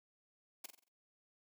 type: noise with echo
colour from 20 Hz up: white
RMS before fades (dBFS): -45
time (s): 0.64-0.66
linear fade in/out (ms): 5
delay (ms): 45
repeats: 5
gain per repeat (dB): -7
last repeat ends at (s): 0.885
effects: noise-tail reverb RT60 0.2 s tail -20 dB re dry + high-pass 150 Hz 12 dB/octave